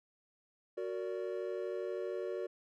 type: chord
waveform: triangle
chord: Gb augmented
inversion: none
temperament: just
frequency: 370 / 462.5 / 578.1 Hz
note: Gb4 / Bb4 / D5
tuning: 0 / -14 / -27 cents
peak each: -37 / -39 / -40 dBFS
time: 0.77-2.47 s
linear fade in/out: 10 ms
effects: none